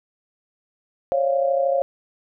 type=tone cluster; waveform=sine; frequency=545 / 578 / 696 Hz; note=C#5 / D5 / F5; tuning=-29 / -28 / -6 cents; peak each=-19 / -26 / -24 dBFS; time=1.12-1.82 s; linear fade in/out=0 ms; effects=none